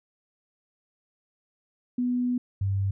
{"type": "tone pair in turn", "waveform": "sine", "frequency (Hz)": [246.9, 97.98], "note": ["B3", "G2"], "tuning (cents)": [0, 0], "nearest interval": "octave + major third", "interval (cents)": 1600, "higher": "first", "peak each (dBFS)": -23, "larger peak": "neither", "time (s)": [[1.98, 2.38], [2.61, 2.91]], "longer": "first", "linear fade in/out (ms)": 5, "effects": []}